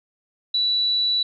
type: tone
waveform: sine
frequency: 3945 Hz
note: B7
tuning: 3 cents flat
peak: -18 dBFS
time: 0.54-1.23 s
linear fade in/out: 5 ms
effects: none